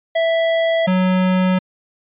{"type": "tone pair in turn", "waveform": "square", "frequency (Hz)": [659.3, 185.01], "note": ["E5", "F#3"], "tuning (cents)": [0, 0], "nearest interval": "octave + minor seventh", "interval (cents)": 2200, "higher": "first", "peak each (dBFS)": [-15, -14], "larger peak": "second", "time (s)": [[0.15, 0.87], [0.87, 1.59]], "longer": "neither", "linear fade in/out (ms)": 10, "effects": ["resampled to 8000 Hz"]}